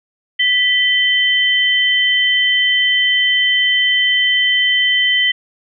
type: tone pair together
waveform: sine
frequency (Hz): 1975.5 / 3082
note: B6 / G7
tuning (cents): 0 / -30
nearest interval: minor sixth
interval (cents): 770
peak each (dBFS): -14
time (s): 0.39-5.32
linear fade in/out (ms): 10
effects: none